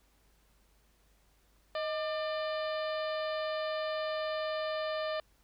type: harmonic tone with a mistuned harmonic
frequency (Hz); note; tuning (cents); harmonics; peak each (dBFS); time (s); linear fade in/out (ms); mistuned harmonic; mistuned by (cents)
597; D5; +28; 1 / 2 / 3 / 4 / 5 / 6 / 7 / 8; -33 / -40 / -43 / -49 / -47 / -49 / -50 / -52; 1.75-5.2; 2; 1; +80
effects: added 50 Hz sine -67 dBFS peak until 5.43 s + pink hiss -70 dBFS RMS until 5.43 s